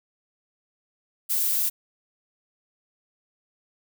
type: noise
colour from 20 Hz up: violet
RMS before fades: -24 dBFS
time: 1.29-1.7 s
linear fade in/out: 20 ms
effects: none

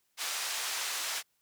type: band-pass noise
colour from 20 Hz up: white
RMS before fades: -35 dBFS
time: 0.17-1.23 s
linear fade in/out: 50 ms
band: 790 to 7300 Hz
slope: 12 dB/octave
effects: white hiss -75 dBFS RMS until 1.41 s

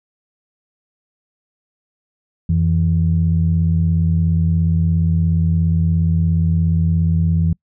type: tone pair together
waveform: sine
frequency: 87.5 / 164.56 Hz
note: F2 / E3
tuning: +4 / -3 cents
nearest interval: major seventh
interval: 1093 cents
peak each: -15 dBFS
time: 2.49-7.53 s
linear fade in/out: 5 ms
effects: noise-tail reverb RT60 0.1 s tail -26 dB re dry + tanh soft clip ceiling -5 dBFS

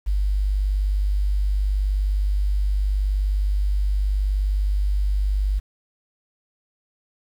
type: tone with quantisation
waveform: sine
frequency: 49.59 Hz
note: G1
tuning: 21 cents sharp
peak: -18 dBFS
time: 0.06-5.6 s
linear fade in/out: 20 ms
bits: 8
effects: none

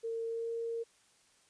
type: tone with pitch glide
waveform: sine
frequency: 456.3 to 461.1 Hz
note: A#4 to A#4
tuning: -37 to -19 cents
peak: -34 dBFS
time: 0.03-0.84 s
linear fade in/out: 20 ms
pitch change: +18 cents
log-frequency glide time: 0.26-0.5 s
effects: white hiss -67 dBFS RMS until 1.49 s + resampled to 22050 Hz

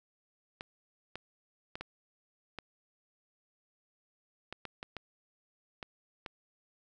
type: clicks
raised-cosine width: 0.3 ms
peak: -24 dBFS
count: 11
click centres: 0.609 / 1.156 / 1.755 / 1.81 / 2.587 / 4.526 / 4.653 / 4.829 / 4.967 / 5.828 / 6.262 s
effects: none

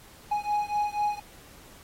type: beating tone pair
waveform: triangle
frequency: 830.6 / 834.7 Hz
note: G#5 / G#5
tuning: 0 / +9 cents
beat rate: 4.1 Hz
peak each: -26 / -27 dBFS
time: 0.31-1.2 s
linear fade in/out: 10 ms
effects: pink hiss -52 dBFS RMS until 1.83 s + AAC 48 kbps

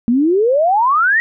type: exponential sweep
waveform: sine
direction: up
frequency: 226.1 to 1924 Hz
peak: -10 dBFS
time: 0.08-1.2 s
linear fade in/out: 0 ms
effects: none

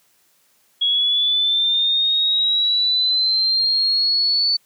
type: linear sweep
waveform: sine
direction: up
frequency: 3322 to 4496 Hz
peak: -15 dBFS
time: 0.81-4.57 s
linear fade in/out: 10 ms
effects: white hiss -60 dBFS RMS until 4.65 s + high-pass 100 Hz 12 dB/octave

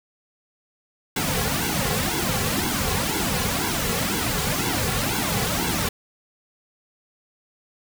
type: noise with flanger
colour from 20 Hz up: pink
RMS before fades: -24 dBFS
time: 1.16-5.89 s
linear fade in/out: 5 ms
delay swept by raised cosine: 1.6 to 3.3 ms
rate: 2 Hz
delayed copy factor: -1
effects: none

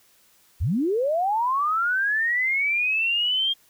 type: linear sweep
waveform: sine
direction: up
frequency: 57.3 to 3232 Hz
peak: -20 dBFS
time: 0.6-3.54 s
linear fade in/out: 20 ms
effects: white hiss -59 dBFS RMS until 3.69 s

